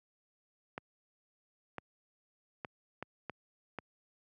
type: clicks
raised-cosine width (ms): 0.5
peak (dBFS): -24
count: 6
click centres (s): 0.779 / 1.783 / 2.648 / 3.026 / 3.297 / 3.787
effects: high-pass 100 Hz 12 dB/octave